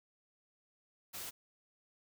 white noise, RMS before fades -44 dBFS, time 1.13-1.31 s, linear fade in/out 20 ms, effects none

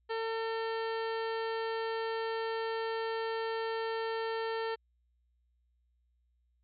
harmonic tone, 450 Hz, A4, 39 cents sharp, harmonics 1 / 2 / 3 / 4 / 5 / 6 / 7 / 8 / 9 / 10, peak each -34 / -39 / -44 / -43 / -52 / -51 / -49 / -61 / -54 / -54 dBFS, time 0.09-4.76 s, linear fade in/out 20 ms, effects added 60 Hz sine -70 dBFS peak until 6.63 s

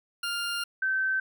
20% pulse / sine tone pair in turn, 1402 / 1543.6 Hz, F6 / G6, +6 / -27 cents, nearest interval major second, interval 167 cents, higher second, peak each -24 dBFS, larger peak neither, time 0.23-0.64 / 0.82-1.2 s, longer first, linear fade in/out 5 ms, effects none

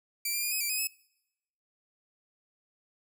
5% pulse tone with pitch steps, 2341 / 2390 / 2426 / 2535 / 2346 / 2509 / 2580 Hz, D7 / D7 / D#7 / D#7 / D7 / D#7 / E7, -6 / +30 / -44 / +32 / -2 / +14 / -38 cents, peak -20 dBFS, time 0.25-0.873 s, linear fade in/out 5 ms, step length 89 ms, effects noise-tail reverb RT60 0.9 s tail -26 dB re dry

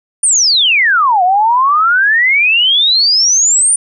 sine exponential two-way sweep, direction down then up, 9397 to 706 to 9397 Hz, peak -7 dBFS, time 0.23-3.76 s, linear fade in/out 5 ms, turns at 1.23 s, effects none

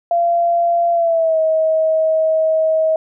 sine tone with pitch glide, 686 to 636.4 Hz, F5 to D#5, -31 to +39 cents, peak -12 dBFS, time 0.11-2.96 s, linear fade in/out 2 ms, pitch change -130 cents, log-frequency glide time 0.92-1.39 s, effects none

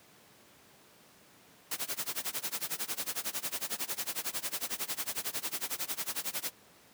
white noise with tremolo, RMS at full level -33 dBFS, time 1.71-6.51 s, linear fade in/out 5 ms, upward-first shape sine, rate 11 Hz, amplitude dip 95%, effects pink hiss -59 dBFS RMS until 6.93 s + high-pass 150 Hz 12 dB/octave

